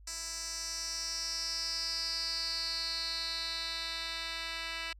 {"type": "tone with band-pass filter sweep", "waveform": "10% pulse", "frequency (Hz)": 329.6, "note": "E4", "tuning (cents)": 0, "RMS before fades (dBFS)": -37, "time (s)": [0.07, 4.93], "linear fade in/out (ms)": 5, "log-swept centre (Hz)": [6600, 3200], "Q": 5.7, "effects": ["added 50 Hz sine -52 dBFS peak until 4.99 s"]}